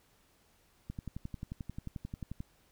click train, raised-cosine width 5 ms, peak -27 dBFS, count 18, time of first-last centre 0.9-2.404 s, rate 11.3 Hz, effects pink hiss -68 dBFS RMS until 2.71 s

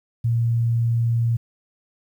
sine tone, 116.54 Hz, A#2, in tune, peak -17 dBFS, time 0.24-1.37 s, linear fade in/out 10 ms, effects 9-bit

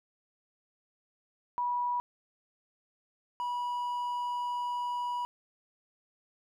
sine / triangle tone pair in turn, 974 / 974 Hz, B5 / B5, -24 / -24 cents, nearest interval unison, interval 0 cents, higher neither, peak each -28 / -29 dBFS, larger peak first, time 1.58-2 / 3.4-5.25 s, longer second, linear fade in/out 0 ms, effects none

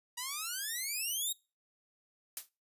5% pulse exponential sweep, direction up, 949 to 3829 Hz, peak -25 dBFS, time 0.17-1.33 s, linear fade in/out 10 ms
blue noise with exponential decay, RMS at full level -33 dBFS, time 2.37-2.49 s, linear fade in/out 1 ms, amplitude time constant 25 ms
effects noise-tail reverb RT60 0.3 s tail -24 dB re dry + resampled to 32000 Hz

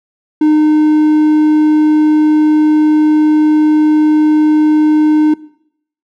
triangle tone, 305.8 Hz, D#4, 30 cents flat, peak -4 dBFS, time 0.41-5.34 s, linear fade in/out 5 ms, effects noise-tail reverb RT60 0.7 s tail -20 dB re dry

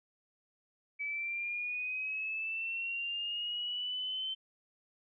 sine linear sweep, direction up, 2287 to 3092 Hz, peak -34 dBFS, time 0.99-4.35 s, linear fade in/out 20 ms, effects none

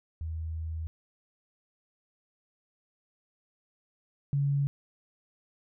sine tone pair in turn, 80.4 / 140.96 Hz, E2 / C#3, -43 / +29 cents, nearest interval minor seventh, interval 972 cents, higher second, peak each -32 / -24 dBFS, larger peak second, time 0.21-0.87 / 4.33-4.67 s, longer first, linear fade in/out 0 ms, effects none

